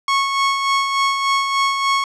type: tone with tremolo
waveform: sawtooth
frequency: 1100 Hz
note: C#6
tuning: 14 cents flat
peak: -10 dBFS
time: 0.08-2.04 s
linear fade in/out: 2 ms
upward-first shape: sine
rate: 3.4 Hz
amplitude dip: 45%
effects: low-pass 6000 Hz 12 dB/octave